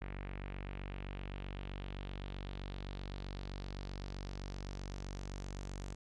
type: tone with low-pass filter sweep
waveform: sawtooth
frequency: 47.76 Hz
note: G1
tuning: 44 cents flat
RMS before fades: -44 dBFS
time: 0.01-5.95 s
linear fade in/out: 10 ms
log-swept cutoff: 2200 to 7100 Hz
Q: 2.5
effects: none